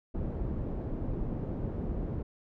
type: low-pass noise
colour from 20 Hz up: pink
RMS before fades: -34 dBFS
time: 0.14-2.23 s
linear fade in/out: 10 ms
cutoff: 390 Hz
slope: 12 dB/octave
effects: none